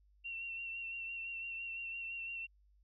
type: tone with vibrato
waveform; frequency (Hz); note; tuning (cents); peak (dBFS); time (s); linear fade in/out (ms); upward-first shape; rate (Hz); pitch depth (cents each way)
sine; 2725; F7; -43; -40; 0.24-2.47; 20; sine; 5.9; 27
effects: added 50 Hz sine -65 dBFS peak until 2.83 s